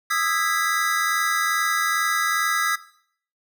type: chord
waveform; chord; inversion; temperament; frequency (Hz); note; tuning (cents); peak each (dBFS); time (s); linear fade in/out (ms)
square; E major seventh; third; just; 1236.1 / 1318.5 / 1648.1 / 1977.8; D#6 / E6 / G#6 / B6; -12 / 0 / -14 / +2; -27; 0.1-2.76; 10
effects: noise-tail reverb RT60 0.6 s tail -17 dB re dry